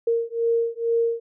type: beating tone pair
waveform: sine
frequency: 462 / 464.2 Hz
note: A#4 / A#4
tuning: -16 / -7 cents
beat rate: 2.2 Hz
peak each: -23 dBFS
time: 0.07-1.2 s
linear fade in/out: 5 ms
effects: none